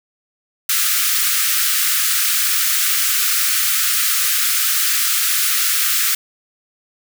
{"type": "high-pass noise", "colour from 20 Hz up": "white", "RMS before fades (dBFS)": -17, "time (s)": [0.69, 6.15], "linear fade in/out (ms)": 5, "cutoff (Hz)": 1200, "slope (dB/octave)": 96, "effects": []}